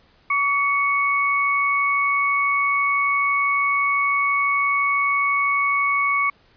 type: tone pair together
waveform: sine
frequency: 1136.4 / 2217 Hz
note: C#6 / C#7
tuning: +43 / 0 cents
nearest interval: octave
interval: 1157 cents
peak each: -20 dBFS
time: 0.3-6.3 s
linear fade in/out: 5 ms
effects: pink hiss -57 dBFS RMS until 6.56 s + resampled to 11025 Hz